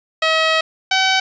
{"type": "tone pair in turn", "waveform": "10% pulse", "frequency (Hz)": [640, 761.1], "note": ["D#5", "F#5"], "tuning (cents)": [49, 49], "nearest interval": "minor third", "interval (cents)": 300, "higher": "second", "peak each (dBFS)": -5, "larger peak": "neither", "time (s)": [[0.22, 0.61], [0.91, 1.2]], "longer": "first", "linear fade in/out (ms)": 5, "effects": ["resampled to 16000 Hz", "7-bit"]}